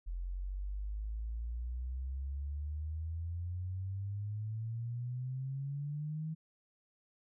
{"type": "exponential sweep", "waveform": "sine", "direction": "up", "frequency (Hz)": [43, 160.4], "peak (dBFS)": -36, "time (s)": [0.06, 6.35], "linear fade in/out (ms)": 20, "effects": []}